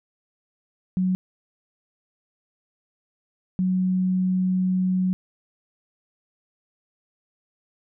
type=tone pair in turn; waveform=sine; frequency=185 / 185 Hz; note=F#3 / F#3; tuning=0 / 0 cents; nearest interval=unison; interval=0 cents; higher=neither; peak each=-19 dBFS; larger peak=neither; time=0.97-1.15 / 3.59-5.13 s; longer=second; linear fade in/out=0 ms; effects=none

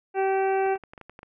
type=harmonic tone; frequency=385.9 Hz; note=G4; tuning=27 cents flat; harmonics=1 / 2 / 3 / 4 / 5 / 6 / 7; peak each=-23 / -25 / -41 / -35 / -42 / -40 / -42 dBFS; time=0.14-0.78 s; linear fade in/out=50 ms
type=clicks; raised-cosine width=0.5 ms; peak=-28 dBFS; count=9; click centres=0.663 / 0.757 / 0.837 / 0.935 / 0.978 / 1.013 / 1.096 / 1.191 / 1.231 s
effects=none

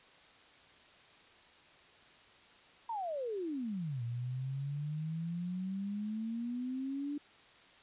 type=exponential two-way sweep; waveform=sine; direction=down then up; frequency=952 to 116.54 to 294.3 Hz; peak=-35 dBFS; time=2.89-7.18 s; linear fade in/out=5 ms; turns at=4.03 s; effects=white hiss -60 dBFS RMS until 7.82 s + resampled to 8000 Hz

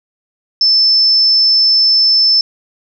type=tone; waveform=sine; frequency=5280 Hz; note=E8; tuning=2 cents sharp; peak=-7 dBFS; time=0.61-2.41 s; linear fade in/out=2 ms; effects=none

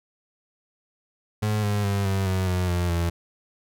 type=tone with pitch steps; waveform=35% pulse; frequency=106.4 / 103.07 / 99.85 / 96.73 / 93.7 / 90.77 / 87.93 / 85.18 Hz; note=G#2 / G#2 / G2 / G2 / F#2 / F#2 / F2 / F2; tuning=+42 / -13 / +32 / -23 / +22 / -33 / +12 / -43 cents; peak=-20 dBFS; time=1.42-3.1 s; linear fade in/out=10 ms; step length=210 ms; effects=none

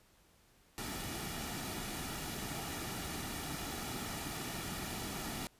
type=noise with comb filter; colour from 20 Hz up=pink; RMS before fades=-41 dBFS; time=0.78-5.47 s; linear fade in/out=0 ms; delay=1.9 ms; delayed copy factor=-0.5; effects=pink hiss -67 dBFS RMS until 5.59 s + resampled to 32000 Hz

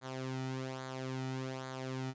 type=tone with flanger; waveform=sawtooth; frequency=130.81 Hz; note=C3; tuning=in tune; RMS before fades=-40 dBFS; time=0.01-2.14 s; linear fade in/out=50 ms; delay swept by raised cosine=0.36 to 1.86 ms; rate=1.2 Hz; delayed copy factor=-0.65; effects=resampled to 16000 Hz

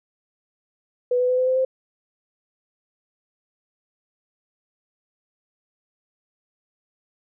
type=tone with pitch steps; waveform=sine; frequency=493.9 / 499.4 / 504.9 / 510.4 / 516.1 / 521.8 Hz; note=B4 / B4 / B4 / C5 / C5 / C5; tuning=0 / +19 / +38 / -43 / -24 / -5 cents; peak=-17 dBFS; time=1.11-1.65 s; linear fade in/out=5 ms; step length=90 ms; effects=none

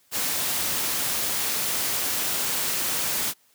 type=noise; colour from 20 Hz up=white; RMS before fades=-26 dBFS; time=0.11-3.34 s; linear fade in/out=50 ms; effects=white hiss -62 dBFS RMS until 3.54 s + high-pass 80 Hz 12 dB/octave

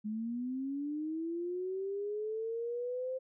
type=linear sweep; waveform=sine; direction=up; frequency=208.9 to 523.3 Hz; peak=-34 dBFS; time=0.04-3.19 s; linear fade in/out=20 ms; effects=none

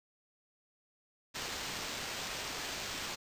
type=noise with sample-and-hold; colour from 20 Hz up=white; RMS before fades=-40 dBFS; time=1.34-3.16 s; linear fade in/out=20 ms; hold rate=11025 Hz; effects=resampled to 32000 Hz

